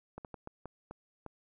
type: slowing click train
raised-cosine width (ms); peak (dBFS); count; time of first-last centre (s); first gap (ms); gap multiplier
1; -29; 7; 0.18-1.263; 68; 1.39
effects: none